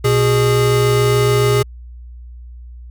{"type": "tone pair together", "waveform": "square", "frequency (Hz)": [121.85, 412.6], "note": ["B2", "G#4"], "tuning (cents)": [-23, -11], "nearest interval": "octave + major sixth", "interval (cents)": 2112, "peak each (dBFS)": -15, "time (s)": [0.04, 1.63], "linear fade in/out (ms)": 10, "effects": ["added 60 Hz sine -32 dBFS peak until 2.9 s"]}